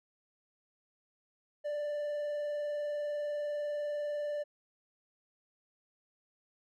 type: tone with vibrato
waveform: triangle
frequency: 589 Hz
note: D5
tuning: 5 cents sharp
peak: -31 dBFS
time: 1.64-4.44 s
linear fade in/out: 20 ms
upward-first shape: triangle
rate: 20 Hz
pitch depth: 27 cents each way
effects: none